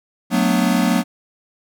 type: chord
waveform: square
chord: B minor seventh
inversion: second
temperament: equal with one note detuned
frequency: 185 / 222.7 / 246.9 / 293.7 Hz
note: F#3 / A3 / B3 / D4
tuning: 0 / +21 / 0 / 0 cents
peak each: -20 / -21 / -20 / -24 dBFS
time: 0.3-1.04 s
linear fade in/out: 50 ms
effects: none